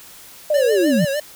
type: linear sweep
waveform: sine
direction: down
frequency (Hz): 622.3 to 150.5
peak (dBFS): -14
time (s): 0.5-1.05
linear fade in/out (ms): 5
type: tone with vibrato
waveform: square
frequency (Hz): 572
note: D5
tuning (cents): -46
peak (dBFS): -20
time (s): 0.54-1.2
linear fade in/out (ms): 5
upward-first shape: sine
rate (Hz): 6.6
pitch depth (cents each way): 91
effects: white hiss -42 dBFS RMS until 1.35 s